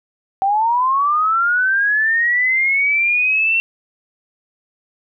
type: linear sweep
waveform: sine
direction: up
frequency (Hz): 763 to 2719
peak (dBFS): -13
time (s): 0.42-3.6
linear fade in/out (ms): 0
effects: none